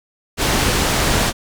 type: low-pass noise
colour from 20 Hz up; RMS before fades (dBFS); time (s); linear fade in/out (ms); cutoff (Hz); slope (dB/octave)
pink; -17; 0.37-1.33; 50; 9600; 12
effects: none